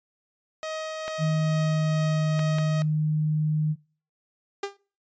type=tone with tremolo; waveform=sawtooth; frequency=630 Hz; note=D#5; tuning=21 cents sharp; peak=-26 dBFS; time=0.63-2.82 s; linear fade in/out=0 ms; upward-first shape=triangle; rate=2.3 Hz; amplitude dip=25%
type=clicks; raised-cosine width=0.3 ms; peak=-18 dBFS; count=3; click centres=1.08 / 2.393 / 2.585 s
type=tone with pitch glide; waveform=sine; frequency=156.6 to 153.64 Hz; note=D#3 to D#3; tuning=+11 to -22 cents; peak=-21 dBFS; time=1.18-3.76 s; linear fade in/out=50 ms; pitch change=-33 cents; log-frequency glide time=1.28-2.39 s
type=tone with exponential decay; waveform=sawtooth; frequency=399.8 Hz; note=G4; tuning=34 cents sharp; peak=-21 dBFS; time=4.63-4.77 s; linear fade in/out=5 ms; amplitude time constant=30 ms
effects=noise-tail reverb RT60 0.4 s tail -23 dB re dry + resampled to 16000 Hz